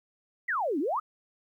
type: exponential two-way sweep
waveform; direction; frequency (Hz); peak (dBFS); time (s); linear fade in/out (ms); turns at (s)
sine; down then up; 2084 to 261.6 to 1335; -26; 0.48-1; 10; 0.79
effects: 11-bit